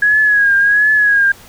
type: tone with vibrato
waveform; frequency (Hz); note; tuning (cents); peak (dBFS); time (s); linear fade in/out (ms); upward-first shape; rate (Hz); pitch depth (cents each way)
sine; 1661.2; G#6; 0; -8; 0.02-1.32; 5; triangle; 1.4; 71
effects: pink hiss -40 dBFS RMS until 1.48 s